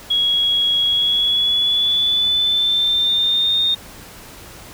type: tone with pitch glide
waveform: sine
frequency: 3322 to 3665 Hz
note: G#7 to A#7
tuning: 0 to -30 cents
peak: -14 dBFS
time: 0.1-3.75 s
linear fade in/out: 10 ms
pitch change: +170 cents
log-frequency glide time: 0.88-3.61 s
effects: pink hiss -39 dBFS RMS until 4.73 s